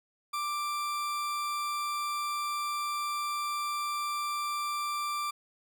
40% pulse tone, 1178 Hz, D6, 5 cents sharp, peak -30 dBFS, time 0.33-5.31 s, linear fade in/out 10 ms, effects none

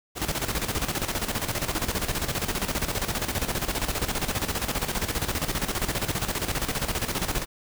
pink noise with tremolo, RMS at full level -26 dBFS, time 0.15-7.46 s, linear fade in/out 50 ms, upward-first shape square, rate 15 Hz, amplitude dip 65%, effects none

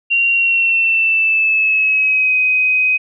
sine tone with pitch glide, 2759 to 2515 Hz, F7 to D#7, -22 to +18 cents, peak -11 dBFS, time 0.1-2.98 s, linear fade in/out 20 ms, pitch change -160 cents, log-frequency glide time 0.3-2.36 s, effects none

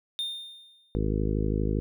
triangle tone with exponential decay, 3635 Hz, A#7, 44 cents flat, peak -25 dBFS, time 0.19-0.98 s, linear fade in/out 0 ms, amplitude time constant 170 ms
harmonic tone, 52.5 Hz, G#1, 19 cents sharp, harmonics 1 / 2 / 3 / 4 / 5 / 6 / 7 / 8 / 9, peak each -28 / -31 / -33 / -34 / -35 / -36 / -36 / -37 / -38 dBFS, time 0.95-1.8 s, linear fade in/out 0 ms
effects none

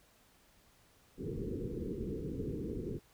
white low-pass noise, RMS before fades -39 dBFS, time 1.17-3 s, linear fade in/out 50 ms, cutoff 470 Hz, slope 96 dB/octave, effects pink hiss -66 dBFS RMS until 3.13 s

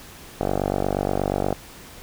5% pulse tone with low-pass filter, 48.4 Hz, G1, 21 cents flat, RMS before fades -24 dBFS, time 0.41-1.53 s, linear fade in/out 0 ms, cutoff 800 Hz, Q 3.5, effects pink hiss -43 dBFS RMS until 2.02 s

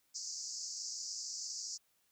pink band-pass noise, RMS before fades -43 dBFS, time 0.14-1.78 s, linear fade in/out 20 ms, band 4700 to 7300 Hz, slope 96 dB/octave, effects white hiss -75 dBFS RMS until 2.11 s

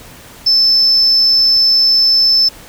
sine tone, 5274 Hz, E8, in tune, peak -6 dBFS, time 0.46-2.49 s, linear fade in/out 10 ms, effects tanh soft clip ceiling -4 dBFS + pink hiss -37 dBFS RMS until 2.68 s

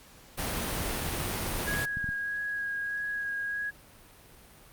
pink noise, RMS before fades -32 dBFS, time 0.37-1.86 s, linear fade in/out 20 ms
clicks, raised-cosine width 5 ms, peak -25 dBFS, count 8, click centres 0.806 / 1.088 / 1.252 / 1.553 / 1.82 / 1.971 / 2.043 / 2.09 s
sine tone with vibrato, 1650 Hz, G#6, 12 cents flat, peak -30 dBFS, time 1.66-3.71 s, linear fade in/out 20 ms, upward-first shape sine, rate 1.6 Hz, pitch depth 14 cents each way
effects pink hiss -54 dBFS RMS until 4.72 s + Opus 48 kbps

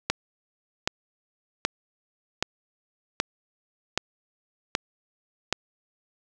click train, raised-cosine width 0.2 ms, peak -5 dBFS, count 8, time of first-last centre 0.1-5.526 s, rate 1.29 Hz, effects none

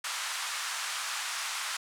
pink band-pass noise, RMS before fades -35 dBFS, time 0.04-1.77 s, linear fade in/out 5 ms, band 1000 to 9800 Hz, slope 24 dB/octave, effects none

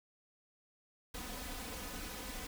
pink noise with comb filter, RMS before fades -44 dBFS, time 1.14-2.47 s, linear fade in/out 5 ms, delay 4 ms, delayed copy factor +0.8, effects none

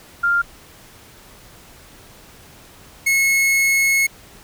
sine / 45% pulse tone pair in turn, 1396.9 / 2180 Hz, F6 / C#7, 0 / -29 cents, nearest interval minor sixth, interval 771 cents, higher second, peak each -14 dBFS, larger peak neither, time 0.23-0.42 / 3.06-4.07 s, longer second, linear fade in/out 10 ms, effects pink hiss -45 dBFS RMS until 4.43 s

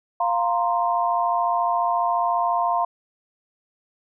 sine chord, F suspended fourth, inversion none, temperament equal, 698.5 / 932.3 / 1046.5 Hz, F5 / Bb5 / C6, 0 / 0 / 0 cents, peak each -22 / -24 / -24 dBFS, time 0.2-2.85 s, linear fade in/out 5 ms, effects none

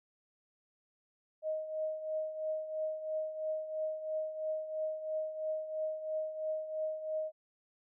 sine tone with tremolo, 625 Hz, D#5, 8 cents sharp, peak -31 dBFS, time 1.42-7.32 s, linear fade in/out 50 ms, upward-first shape triangle, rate 3 Hz, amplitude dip 70%, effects none

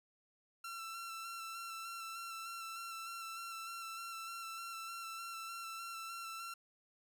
sawtooth tone with vibrato, 1348 Hz, E6, 38 cents sharp, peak -40 dBFS, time 0.64-6.54 s, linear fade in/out 5 ms, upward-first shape square, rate 3.3 Hz, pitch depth 18 cents each way, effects none

